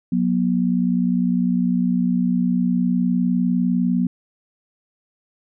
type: tone pair together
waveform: sine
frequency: 182.2 / 242 Hz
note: F#3 / B3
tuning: -26 / -35 cents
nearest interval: perfect fourth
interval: 491 cents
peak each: -19 dBFS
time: 0.12-4.07 s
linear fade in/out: 5 ms
effects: none

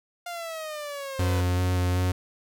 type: exponential sweep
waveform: sawtooth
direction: down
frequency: 705 to 493.9 Hz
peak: -29 dBFS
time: 0.26-1.41 s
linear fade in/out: 5 ms
type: tone with vibrato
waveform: 45% pulse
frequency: 90.5 Hz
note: F#2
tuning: 38 cents flat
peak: -22 dBFS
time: 1.19-2.12 s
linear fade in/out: 5 ms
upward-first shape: square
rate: 2.6 Hz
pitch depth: 10 cents each way
effects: none

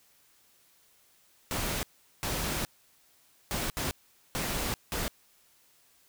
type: noise bursts at uneven times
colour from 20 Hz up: pink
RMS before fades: -32 dBFS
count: 6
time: 1.51-1.83 / 2.23-2.65 / 3.51-3.7 / 3.77-3.91 / 4.35-4.74 / 4.92-5.08 s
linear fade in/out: 0 ms
effects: white hiss -64 dBFS RMS until 6.08 s

